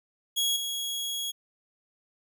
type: tone with level steps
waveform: sawtooth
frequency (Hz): 3322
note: G#7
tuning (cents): 0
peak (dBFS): -21 / -27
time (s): 0.36-1.32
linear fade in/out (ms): 20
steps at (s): 0.56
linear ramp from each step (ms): 5
effects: none